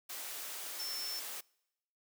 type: tone in noise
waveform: sine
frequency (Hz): 5360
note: E8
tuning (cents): +28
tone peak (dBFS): -38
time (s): 0.79-1.2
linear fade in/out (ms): 10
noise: white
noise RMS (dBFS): -43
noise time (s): 0.09-1.41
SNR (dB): +2
effects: noise-tail reverb RT60 0.9 s tail -26 dB re dry + high-pass 400 Hz 12 dB/octave